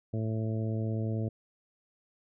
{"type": "harmonic tone", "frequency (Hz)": 110.5, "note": "A2", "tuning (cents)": 8, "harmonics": [1, 2, 3, 4, 5, 6], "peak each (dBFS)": [-30, -36, -40, -42, -44, -46], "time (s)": [0.13, 1.29], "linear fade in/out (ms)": 10, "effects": []}